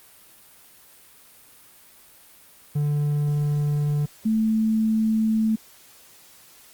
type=tone pair in turn; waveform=triangle / sine; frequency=146.8 / 220 Hz; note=D3 / A3; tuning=0 / 0 cents; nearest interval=perfect fifth; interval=700 cents; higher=second; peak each=-18 dBFS; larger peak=neither; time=2.75-4.06 / 4.25-5.56 s; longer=neither; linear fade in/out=10 ms; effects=white hiss -51 dBFS RMS until 6.73 s + Opus 32 kbps